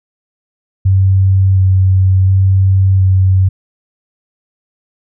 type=tone with vibrato; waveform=sine; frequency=95 Hz; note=F#2; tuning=46 cents sharp; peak=-6 dBFS; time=0.85-3.49 s; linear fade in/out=10 ms; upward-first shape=square; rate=0.7 Hz; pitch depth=12 cents each way; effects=none